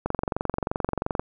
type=click train; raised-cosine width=1 ms; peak=-11 dBFS; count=27; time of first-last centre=0.06-1.195 s; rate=22.9 Hz; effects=none